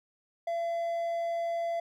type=tone; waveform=triangle; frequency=677 Hz; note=E5; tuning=46 cents sharp; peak=-27 dBFS; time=0.47-1.8 s; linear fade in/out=5 ms; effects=none